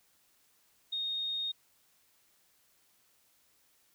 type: tone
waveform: sine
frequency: 3709 Hz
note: A#7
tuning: 9 cents flat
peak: -32 dBFS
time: 0.92-1.52 s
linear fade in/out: 10 ms
effects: white hiss -69 dBFS RMS until 3.94 s